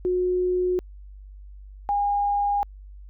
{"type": "tone pair in turn", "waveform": "sine", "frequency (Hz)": [363, 813.4], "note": ["F#4", "G#5"], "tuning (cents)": [-33, -36], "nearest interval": "octave + major second", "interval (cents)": 1397, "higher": "second", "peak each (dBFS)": -20, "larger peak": "neither", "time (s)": [[0.05, 0.79], [1.89, 2.63]], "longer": "neither", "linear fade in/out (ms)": 0, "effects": ["added 49 Hz sine -40 dBFS peak until 3.09 s"]}